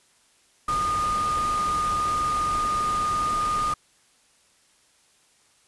sine tone in noise, 1223 Hz, D#6, 30 cents flat, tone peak -22 dBFS, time 0.68-3.74 s, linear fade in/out 5 ms, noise pink, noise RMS -34 dBFS, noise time 0.68-3.74 s, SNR +9 dB, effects white hiss -61 dBFS RMS until 5.67 s + resampled to 24000 Hz

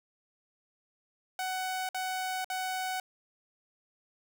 sawtooth tone bursts, 747 Hz, F#5, 16 cents sharp, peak -28 dBFS, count 3, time 1.39-3 s, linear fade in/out 2 ms, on 500 ms, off 55 ms, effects none

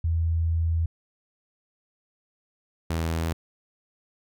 sine / sawtooth tone pair in turn, 82.41 / 81.94 Hz, E2 / E2, 0 / -10 cents, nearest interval unison, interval 10 cents, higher first, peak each -21 dBFS, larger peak neither, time 0.04-0.86 / 2.9-3.33 s, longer first, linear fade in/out 5 ms, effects none

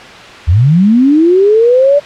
sine linear sweep, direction up, 73.42 to 587.3 Hz, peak -4 dBFS, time 0.47-2 s, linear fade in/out 20 ms, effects white hiss -30 dBFS RMS until 2.05 s + low-pass 3000 Hz 12 dB/octave

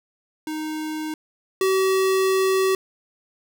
square tone pair in turn, 310.4 / 381 Hz, D#4 / G4, -4 / -49 cents, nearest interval major third, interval 355 cents, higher second, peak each -27 / -18 dBFS, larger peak second, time 0.47-1.14 / 1.61-2.75 s, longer second, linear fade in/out 2 ms, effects none

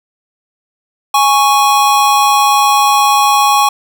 square tone pair together, 828.5 / 1108.7 Hz, G#5 / C#6, -4 / 0 cents, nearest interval perfect fourth, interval 504 cents, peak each -11 dBFS, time 1.14-3.69 s, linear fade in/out 5 ms, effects none

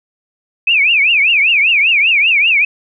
sine tone with vibrato, 2489 Hz, D#7, in tune, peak -8 dBFS, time 0.67-2.65 s, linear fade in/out 5 ms, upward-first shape triangle, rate 5.1 Hz, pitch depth 250 cents each way, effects none

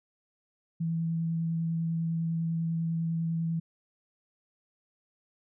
sine tone with vibrato, 164.81 Hz, E3, in tune, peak -27 dBFS, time 0.8-3.6 s, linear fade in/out 10 ms, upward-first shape sine, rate 10 Hz, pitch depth 10 cents each way, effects none

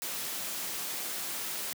white noise, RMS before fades -36 dBFS, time 0.02-1.73 s, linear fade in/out 0 ms, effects high-pass 150 Hz 12 dB/octave

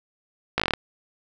slowing click train, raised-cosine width 0.3 ms, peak -5 dBFS, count 8, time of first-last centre 0.58-0.736 s, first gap 17 ms, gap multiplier 1.09, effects none

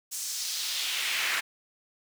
brown noise with high-pass filter sweep, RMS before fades -31 dBFS, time 0.11-1.41 s, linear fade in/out 20 ms, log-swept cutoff 7300 to 1800 Hz, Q 1.7, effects none

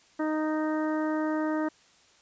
harmonic tone, 310 Hz, D#4, 6 cents flat, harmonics 1 / 2 / 3 / 4 / 5 / 6, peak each -27 / -33 / -37 / -39 / -41 / -43 dBFS, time 0.19-1.69 s, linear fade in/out 10 ms, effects white hiss -60 dBFS RMS until 2.21 s + resampled to 16000 Hz

